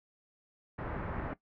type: low-pass noise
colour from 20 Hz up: pink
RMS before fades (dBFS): -38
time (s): 0.78-1.34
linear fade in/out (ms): 10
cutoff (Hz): 1700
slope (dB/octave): 24
effects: noise-tail reverb RT60 0.1 s tail -17 dB re dry